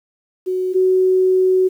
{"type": "tone pair in turn", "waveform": "sine", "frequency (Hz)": [370, 372.8], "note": ["F#4", "F#4"], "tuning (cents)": [0, 13], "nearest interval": "unison", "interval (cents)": 13, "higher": "second", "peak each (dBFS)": [-17, -11], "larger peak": "second", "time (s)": [[0.46, 0.74], [0.74, 1.69]], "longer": "second", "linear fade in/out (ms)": 20, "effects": ["8-bit"]}